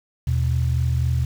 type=tone pair together; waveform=sine; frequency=79.56 / 123.47 Hz; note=D#2 / B2; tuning=+39 / 0 cents; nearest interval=minor sixth; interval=761 cents; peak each=-20 dBFS; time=0.27-1.25 s; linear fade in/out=5 ms; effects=tanh soft clip ceiling -10 dBFS + 7-bit